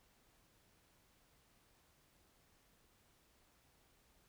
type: silence
effects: pink hiss -72 dBFS RMS until 4.28 s